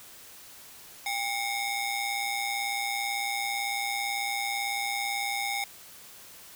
sawtooth ring-modulated tone, 1480 Hz, F#6, in tune, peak -22 dBFS, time 1.06-5.64 s, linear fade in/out 2 ms, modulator 681 Hz, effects white hiss -49 dBFS RMS until 6.55 s

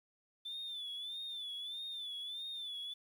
sine tone with vibrato, 3520 Hz, A7, in tune, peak -39 dBFS, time 0.45-2.94 s, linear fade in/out 10 ms, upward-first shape sine, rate 1.6 Hz, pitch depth 84 cents each way, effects tanh soft clip ceiling -38 dBFS + 11-bit

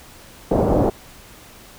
white low-pass noise, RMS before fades -17 dBFS, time 0.51-0.9 s, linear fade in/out 5 ms, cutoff 650 Hz, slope 24 dB/octave, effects pink hiss -44 dBFS RMS until 1.78 s

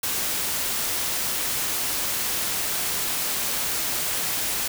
white noise, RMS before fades -26 dBFS, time 0.03-4.68 s, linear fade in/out 5 ms, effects none

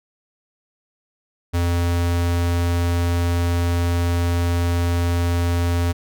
square tone, 86.4 Hz, F2, 18 cents flat, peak -18 dBFS, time 1.53-5.93 s, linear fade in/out 20 ms, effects none

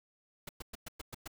pink noise bursts, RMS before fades -43 dBFS, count 7, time 0.47-1.277 s, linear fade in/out 5 ms, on 21 ms, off 110 ms, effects none

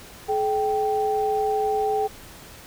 sine tone pair together, 426.6 / 781 Hz, G#4 / G5, +46 / -7 cents, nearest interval minor seventh, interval 1047 cents, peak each -23 dBFS, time 0.28-2.08 s, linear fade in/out 20 ms, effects pink hiss -44 dBFS RMS until 2.66 s

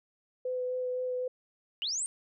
sine tone with vibrato, 504 Hz, B4, 35 cents sharp, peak -30 dBFS, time 0.45-1.28 s, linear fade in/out 5 ms, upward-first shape sine, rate 3.9 Hz, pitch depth 11 cents each way
sine linear sweep, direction up, 2739 to 8870 Hz, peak -30 dBFS, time 1.82-2.06 s, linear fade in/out 0 ms
effects none

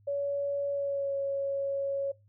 sine tone with pitch glide, 565 to 553.4 Hz, C#5 to C#5, +33 to -3 cents, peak -28 dBFS, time 0.07-2.12 s, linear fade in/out 10 ms, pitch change -36 cents, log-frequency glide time 0.71-1.15 s, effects noise-tail reverb RT60 0.2 s tail -20 dB re dry + added 102 Hz sine -59 dBFS peak until 2.28 s

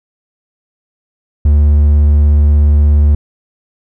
triangle tone, 73.6 Hz, D2, 4 cents sharp, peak -3 dBFS, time 1.45-3.15 s, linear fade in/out 5 ms, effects none

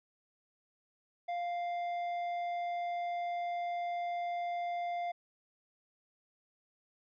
sine tone with tanh clipping, 698.5 Hz, F5, in tune, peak -35 dBFS, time 1.28-5.12 s, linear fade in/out 10 ms, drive 8 dB, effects none

